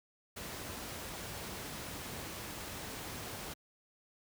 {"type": "noise", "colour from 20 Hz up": "pink", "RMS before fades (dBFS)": -43, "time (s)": [0.36, 3.54], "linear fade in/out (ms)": 10, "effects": ["high-pass 60 Hz 12 dB/octave"]}